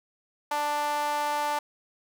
sawtooth tone with high-pass filter, 294.5 Hz, D4, 5 cents sharp, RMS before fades -28 dBFS, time 0.51-1.59 s, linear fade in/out 5 ms, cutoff 820 Hz, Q 4.1, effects none

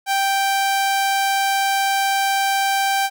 sawtooth tone, 784 Hz, G5, in tune, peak -13 dBFS, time 0.06-3.1 s, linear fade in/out 50 ms, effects none

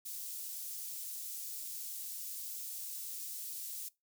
white high-pass noise, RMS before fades -43 dBFS, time 0.05-3.89 s, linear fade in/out 10 ms, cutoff 6300 Hz, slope 12 dB/octave, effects noise-tail reverb RT60 0.2 s tail -21 dB re dry

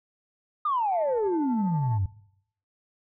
sine exponential sweep, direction down, 1244.5 to 89 Hz, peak -22 dBFS, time 0.65-2.06 s, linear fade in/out 5 ms
sine tone with tremolo, 880 Hz, A5, in tune, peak -30 dBFS, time 0.91-1.99 s, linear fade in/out 20 ms, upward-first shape sine, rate 12 Hz, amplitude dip 35%
effects noise-tail reverb RT60 0.7 s tail -20 dB re dry + tanh soft clip ceiling -17 dBFS

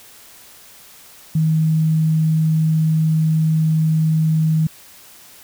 sine tone, 158.3 Hz, D#3, 30 cents sharp, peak -13 dBFS, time 1.35-4.67 s, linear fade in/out 5 ms, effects white hiss -44 dBFS RMS until 5.43 s

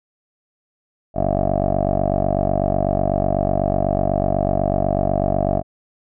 10% pulse tone with low-pass filter, 48.06 Hz, G1, 34 cents flat, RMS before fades -19 dBFS, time 1.14-5.63 s, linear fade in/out 50 ms, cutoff 650 Hz, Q 7.8, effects none

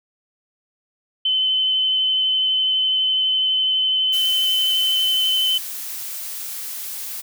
sine tone with vibrato, 3052 Hz, G7, 47 cents flat, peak -16 dBFS, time 1.25-5.58 s, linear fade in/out 5 ms, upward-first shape triangle, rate 12 Hz, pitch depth 13 cents each way
blue noise, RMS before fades -30 dBFS, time 4.12-7.22 s, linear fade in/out 20 ms
effects none

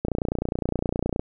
click train, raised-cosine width 2 ms, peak -11 dBFS, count 35, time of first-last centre 0.05-1.195 s, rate 29.7 Hz, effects none

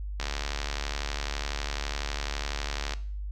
click train, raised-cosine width 0.2 ms, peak -14 dBFS, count 198, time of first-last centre 0.2-2.936 s, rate 72 Hz, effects noise-tail reverb RT60 0.5 s tail -17 dB re dry + added 50 Hz sine -32 dBFS peak until 3.31 s

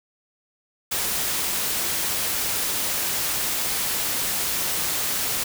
white noise, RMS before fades -25 dBFS, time 0.91-5.44 s, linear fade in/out 10 ms, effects none

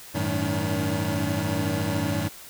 25% pulse tone cluster, 94.3 / 108 / 156.8 / 285.4 Hz, F#2 / A2 / D#3 / D4, +33 / -32 / +14 / -49 cents, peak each -26 dBFS, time 0.14-2.29 s, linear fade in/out 20 ms, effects white hiss -44 dBFS RMS until 2.49 s

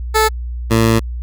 15% pulse tone pair in turn, 436.1 / 113.2 Hz, A4 / A2, -15 / +50 cents, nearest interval octave + major seventh, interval 2335 cents, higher first, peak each -4 dBFS, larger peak neither, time 0.14-0.29 / 0.7-1 s, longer second, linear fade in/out 20 ms, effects added 60 Hz sine -21 dBFS peak until 1.22 s

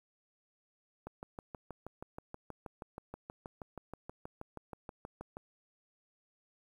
click train, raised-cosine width 1 ms, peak -29 dBFS, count 28, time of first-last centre 1.07-5.369 s, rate 6.28 Hz, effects 10-bit

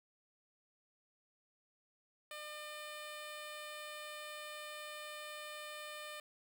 10% pulse tone, 602 Hz, D5, 43 cents sharp, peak -37 dBFS, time 2.31-6.2 s, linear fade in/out 2 ms, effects none

